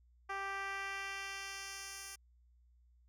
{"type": "tone with band-pass filter sweep", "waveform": "10% pulse", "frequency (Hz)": 392, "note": "G4", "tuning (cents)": 0, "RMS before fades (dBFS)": -43, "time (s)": [0.29, 2.16], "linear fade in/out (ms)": 10, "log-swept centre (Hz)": [1100, 8900], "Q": 0.9, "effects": ["added 60 Hz sine -64 dBFS peak until 3.08 s"]}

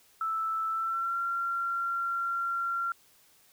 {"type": "tone with pitch glide", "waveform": "sine", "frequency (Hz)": [1318.5, 1374.5], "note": ["E6", "F6"], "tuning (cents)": [0, -28], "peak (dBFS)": -28, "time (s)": [0.21, 2.92], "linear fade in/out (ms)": 2, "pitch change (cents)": 72, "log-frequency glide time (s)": [0.69, 1.18], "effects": ["white hiss -62 dBFS RMS until 3.52 s"]}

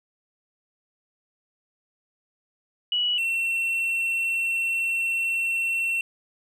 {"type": "tone pair in turn", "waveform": ["sine", "triangle"], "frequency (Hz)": [2935, 2709], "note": ["F#7", "E7"], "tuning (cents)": [-15, 47], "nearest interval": "minor second", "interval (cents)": 138, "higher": "first", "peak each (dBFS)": -21, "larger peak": "neither", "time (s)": [[2.92, 3.18], [3.18, 6.01]], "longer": "second", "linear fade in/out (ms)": 2, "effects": []}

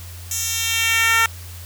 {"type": "tone with high-pass filter sweep", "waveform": "10% pulse", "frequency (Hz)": 455.1, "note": "A#4", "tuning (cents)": -42, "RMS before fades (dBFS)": -19, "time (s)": [0.31, 1.26], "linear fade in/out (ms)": 2, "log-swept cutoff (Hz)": [6700, 1300], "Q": 1.4, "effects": ["added 87 Hz sine -34 dBFS peak until 1.65 s", "white hiss -41 dBFS RMS until 1.65 s"]}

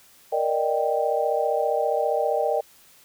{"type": "chord", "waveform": "sine", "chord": "Eb major seventh", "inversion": "second", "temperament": "equal", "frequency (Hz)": [466.2, 587.3, 622.3, 784], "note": ["Bb4", "D5", "Eb5", "G5"], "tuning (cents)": [0, 0, 0, 0], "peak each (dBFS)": -26, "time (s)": [0.32, 2.61], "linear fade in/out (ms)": 10, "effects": ["white hiss -54 dBFS RMS until 3.04 s"]}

